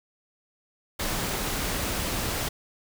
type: noise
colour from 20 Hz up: pink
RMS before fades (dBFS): -29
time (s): 0.99-2.49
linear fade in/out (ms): 10
effects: none